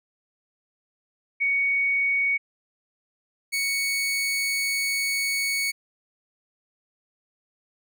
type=tone pair in turn; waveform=sine / sawtooth; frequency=2234 / 2224 Hz; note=C#7 / C#7; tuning=+13 / +5 cents; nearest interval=unison; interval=8 cents; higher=first; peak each=-20 dBFS; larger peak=neither; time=1.4-2.38 / 3.52-5.72 s; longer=second; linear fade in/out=20 ms; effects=none